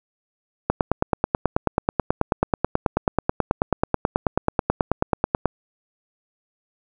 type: click train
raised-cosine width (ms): 1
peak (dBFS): -3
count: 45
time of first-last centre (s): 0.7-5.457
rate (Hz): 9.25
effects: none